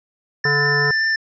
square tone with vibrato, 1779 Hz, A6, 19 cents sharp, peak -17 dBFS, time 0.44-1.16 s, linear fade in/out 5 ms, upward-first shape triangle, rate 5.2 Hz, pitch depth 9 cents each way
harmonic tone, 144.9 Hz, D3, 23 cents flat, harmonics 1 / 3 / 5 / 7 / 9 / 10, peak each -23 / -23 / -32 / -29 / -30 / -33 dBFS, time 0.45-0.91 s, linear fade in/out 2 ms
effects resampled to 16000 Hz

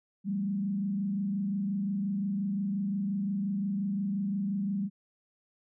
sine tone with frequency modulation, 198.1 Hz, G3, 18 cents sharp, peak -28 dBFS, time 0.24-4.9 s, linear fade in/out 50 ms, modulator 25.7 Hz, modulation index 0.63, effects none

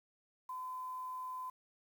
sine tone with quantisation, 1018 Hz, C6, 48 cents flat, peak -40 dBFS, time 0.49-1.5 s, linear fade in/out 5 ms, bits 10, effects none

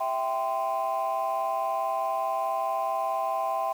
sine chord, C major, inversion first, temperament equal with one note detuned, 659.3 / 784 / 1036.3 Hz, E5 / G5 / C6, 0 / 0 / -17 cents, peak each -29 / -28 / -29 dBFS, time 0-3.73 s, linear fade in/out 10 ms, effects tanh soft clip ceiling -20 dBFS + 8-bit

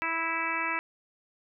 harmonic tone, 328.7 Hz, E4, 5 cents flat, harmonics 1 / 2 / 3 / 4 / 5 / 6 / 7 / 8, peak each -41 / -44 / -34 / -35 / -37 / -35 / -34 / -36 dBFS, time 0.02-0.79 s, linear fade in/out 0 ms, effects none

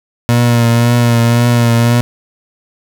30% pulse tone with vibrato, 118.5 Hz, A#2, 29 cents sharp, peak -5 dBFS, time 0.29-2.01 s, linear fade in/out 0 ms, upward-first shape triangle, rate 1.9 Hz, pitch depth 32 cents each way, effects none

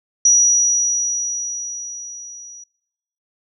sine tone with level ramp, 5820 Hz, F#8, 29 cents flat, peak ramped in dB -8 to -36 dBFS, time 0.25-2.64 s, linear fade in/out 5 ms, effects noise-tail reverb RT60 0.9 s tail -26 dB re dry

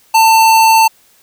square tone, 893 Hz, A5, 25 cents sharp, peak -6 dBFS, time 0.14-0.88 s, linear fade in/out 10 ms, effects white hiss -50 dBFS RMS until 1.22 s

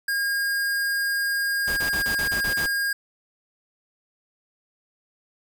square tone, 1622 Hz, G#6, 41 cents flat, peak -23 dBFS, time 0.08-2.93 s, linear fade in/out 5 ms
pink noise bursts, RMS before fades -32 dBFS, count 8, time 1.67-2.666 s, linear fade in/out 10 ms, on 100 ms, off 28 ms
effects none

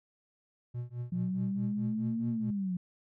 triangle tone with tremolo, 121.3 Hz, B2, 31 cents flat, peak -30 dBFS, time 0.74-2.51 s, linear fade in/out 10 ms, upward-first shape triangle, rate 4.7 Hz, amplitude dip 100%
sine linear two-way sweep, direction up then down, 175.7 to 234.2 to 175.7 Hz, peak -30 dBFS, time 1.12-2.77 s, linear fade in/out 5 ms, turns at 2.29 s
effects none

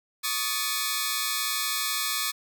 10% pulse tone cluster, 1122 / 1239 / 1741 / 4155 Hz, C#6 / D#6 / A6 / C8, +21 / -8 / -19 / -13 cents, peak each -24 dBFS, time 0.23-2.32 s, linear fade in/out 20 ms, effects none

